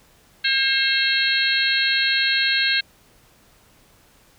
harmonic tone with a mistuned harmonic, 536 Hz, C5, 42 cents sharp, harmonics 3 / 4 / 5 / 6 / 7 / 8, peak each -22 / -26 / -25 / -27 / -25 / -23 dBFS, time 0.44-2.81 s, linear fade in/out 10 ms, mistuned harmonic 7, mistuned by +51 cents, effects pink hiss -55 dBFS RMS until 4.38 s

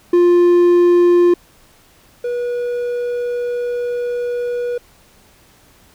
triangle tone pair in turn, 350.7 / 484.7 Hz, F4 / B4, +7 / -32 cents, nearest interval tritone, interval 561 cents, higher second, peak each -6 / -16 dBFS, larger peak first, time 0.13-1.34 / 2.24-4.78 s, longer second, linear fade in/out 5 ms, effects pink hiss -50 dBFS RMS until 5.94 s

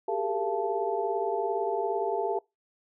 sine tone cluster, 386.7 / 404.2 / 455.7 / 685 / 875 Hz, G4 / G#4 / A#4 / F5 / A5, -24 / -47 / -39 / -34 / -10 cents, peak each -37 / -31 / -32 / -33 / -33 dBFS, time 0.08-2.39 s, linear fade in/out 5 ms, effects noise-tail reverb RT60 0.2 s tail -23 dB re dry

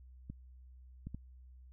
clicks, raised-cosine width 5 ms, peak -30 dBFS, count 3, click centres 0.3 / 1.07 / 1.146 s, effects added 63 Hz sine -53 dBFS peak until 1.72 s

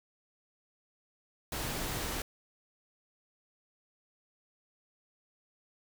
pink noise, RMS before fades -36 dBFS, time 1.52-2.22 s, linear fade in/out 2 ms, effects none

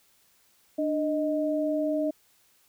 sine tone pair together, 297.6 / 622.3 Hz, D4 / D#5, +23 / 0 cents, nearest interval octave + minor second, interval 1277 cents, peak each -27 dBFS, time 0.78-2.11 s, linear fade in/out 10 ms, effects white hiss -64 dBFS RMS until 2.68 s

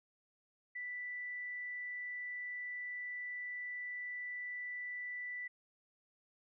sine tone, 1975.5 Hz, B6, in tune, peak -40 dBFS, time 0.75-5.48 s, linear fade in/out 10 ms, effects none

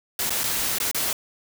white noise with dropouts, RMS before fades -25 dBFS, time 0.19-1.13 s, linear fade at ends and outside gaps 2 ms, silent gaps 0.296-0.304 / 0.435-0.439 / 0.785-0.801 / 0.914-0.946 s, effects none

